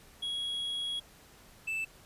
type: tone pair in turn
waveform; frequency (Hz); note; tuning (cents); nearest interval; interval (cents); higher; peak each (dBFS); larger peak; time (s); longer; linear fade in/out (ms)
triangle; 3320 / 2641; G#7 / E7; -1 / +3; major third; 396; first; -31 / -30; second; 0.22-1 / 1.67-1.85; first; 10
effects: pink hiss -57 dBFS RMS until 2.05 s + resampled to 32000 Hz